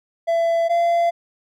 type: tone pair in turn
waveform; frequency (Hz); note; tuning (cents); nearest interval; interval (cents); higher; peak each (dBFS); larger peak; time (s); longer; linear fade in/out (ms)
triangle; 670 / 683.7; E5 / F5; +28 / -37; unison; 35; second; -14 / -13; second; 0.27-0.69 / 0.69-1.11; neither; 20
effects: none